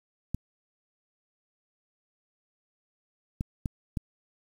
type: clicks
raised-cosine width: 5 ms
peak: -17 dBFS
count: 4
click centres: 0.346 / 3.409 / 3.658 / 3.972 s
effects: 8-bit